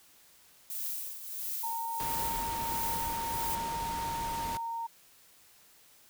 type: noise with tremolo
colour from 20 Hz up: violet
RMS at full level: -35 dBFS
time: 0.7-3.55 s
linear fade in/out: 0 ms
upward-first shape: triangle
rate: 1.5 Hz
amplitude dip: 70%
type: tone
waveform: sine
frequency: 921 Hz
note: A#5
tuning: 21 cents flat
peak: -33 dBFS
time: 1.63-4.87 s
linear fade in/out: 10 ms
type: noise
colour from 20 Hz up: pink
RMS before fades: -40 dBFS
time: 2-4.57 s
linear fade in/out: 0 ms
effects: white hiss -60 dBFS RMS until 6.09 s